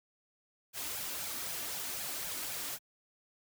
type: noise with flanger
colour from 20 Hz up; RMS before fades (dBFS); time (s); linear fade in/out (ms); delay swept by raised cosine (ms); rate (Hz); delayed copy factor
white; -39; 0.73-2.79; 50; 1.2 to 3.4; 3.9; +0.55
effects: high-pass 60 Hz 12 dB/octave